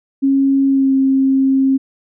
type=tone with pitch glide; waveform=sine; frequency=272.7 to 267.9 Hz; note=C#4 to C4; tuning=-28 to +41 cents; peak=-10 dBFS; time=0.22-1.78 s; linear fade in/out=20 ms; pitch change=-31 cents; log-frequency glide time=0.67-0.93 s; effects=none